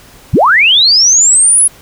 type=linear sweep; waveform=sine; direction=up; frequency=47.16 to 10630 Hz; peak=-4 dBFS; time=0.33-1.68 s; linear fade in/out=10 ms; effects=pink hiss -39 dBFS RMS until 1.81 s